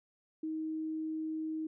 sine tone, 315.4 Hz, D#4, 24 cents sharp, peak -34 dBFS, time 0.43-1.67 s, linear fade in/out 5 ms, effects none

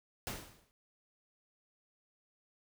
pink noise with exponential decay, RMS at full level -37 dBFS, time 0.27-0.71 s, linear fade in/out 0 ms, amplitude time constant 95 ms, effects none

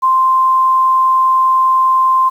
sine tone, 1045 Hz, C6, 2 cents flat, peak -8 dBFS, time 0.02-2.3 s, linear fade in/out 20 ms, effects 7-bit

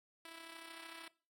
5% pulse tone with amplitude modulation, 329.6 Hz, E4, in tune, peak -37 dBFS, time 0.25-1.08 s, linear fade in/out 2 ms, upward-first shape sine, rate 33.1 Hz, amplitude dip 50%, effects noise-tail reverb RT60 0.4 s tail -21 dB re dry + AAC 48 kbps

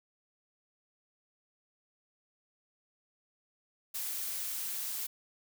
blue noise, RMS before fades -37 dBFS, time 3.94-5.07 s, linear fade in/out 10 ms, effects none

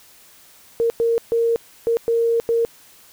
sine tone bursts at uneven times, 463 Hz, A#4, 12 cents flat, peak -15 dBFS, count 6, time 0.8-0.9 / 1-1.18 / 1.32-1.56 / 1.87-1.97 / 2.08-2.4 / 2.49-2.65 s, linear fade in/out 0 ms, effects white hiss -49 dBFS RMS until 3.12 s

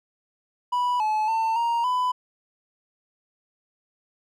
triangle tone with pitch steps, 983 / 860 / 896 / 935 / 1000 Hz, B5 / A5 / A5 / A#5 / B5, -8 / -40 / +31 / +5 / +21 cents, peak -19 dBFS, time 0.72-2.12 s, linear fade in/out 10 ms, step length 280 ms, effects none

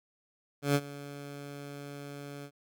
15% pulse tone with ADSR envelope, 142.6 Hz, C#3, 49 cents sharp, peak -16 dBFS, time 0.62-2.51 s, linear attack 130 ms, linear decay 51 ms, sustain -19 dB, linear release 69 ms, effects none

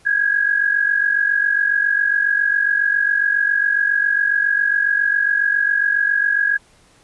sine tone pair together, 1613.9 / 1661.2 Hz, G6 / G#6, +50 / 0 cents, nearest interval minor second, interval 50 cents, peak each -19 / -16 dBFS, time 0.05-6.58 s, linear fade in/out 20 ms, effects pink hiss -53 dBFS RMS until 7.03 s + resampled to 24000 Hz

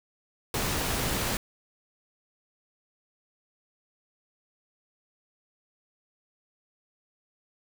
pink noise, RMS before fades -29 dBFS, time 0.54-1.37 s, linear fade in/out 2 ms, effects none

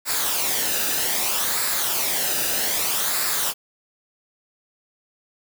white noise with flanger, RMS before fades -23 dBFS, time 0.05-3.54 s, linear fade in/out 50 ms, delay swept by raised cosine 0.32 to 0.93 ms, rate 0.63 Hz, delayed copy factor -0.55, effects none

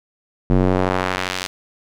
square tone with band-pass filter sweep, 46.25 Hz, F#1, in tune, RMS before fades -19 dBFS, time 0.5-1.47 s, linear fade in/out 0 ms, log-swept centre 230 to 4900 Hz, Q 0.74, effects none

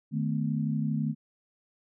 sine tone cluster, 153.1 / 218.9 / 251.1 Hz, D#3 / A3 / B3, -28 / -9 / +29 cents, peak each -29 / -30 / -34 dBFS, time 0.11-1.15 s, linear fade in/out 50 ms, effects none

